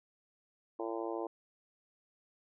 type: harmonic tone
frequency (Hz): 113.3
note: A#2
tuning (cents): -49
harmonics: 3 / 4 / 5 / 6 / 7 / 8 / 9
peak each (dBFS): -39 / -41 / -43 / -45 / -46 / -47 / -48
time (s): 0.79-1.27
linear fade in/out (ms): 5
effects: none